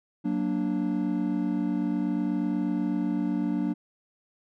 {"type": "chord", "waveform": "triangle", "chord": "Gb augmented", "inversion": "none", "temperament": "equal", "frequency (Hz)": [185, 233.1, 293.7], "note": ["Gb3", "Bb3", "D4"], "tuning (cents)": [0, 0, 0], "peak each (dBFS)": [-28, -28, -26], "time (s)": [0.24, 3.74], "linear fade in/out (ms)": 20, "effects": []}